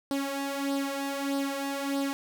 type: tone with flanger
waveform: sawtooth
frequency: 277.2 Hz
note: C#4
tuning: in tune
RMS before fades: -31 dBFS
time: 0.11-2.13 s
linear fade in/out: 0 ms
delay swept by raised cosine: 0.21 to 2.51 ms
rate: 1.6 Hz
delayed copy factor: +0.65
effects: none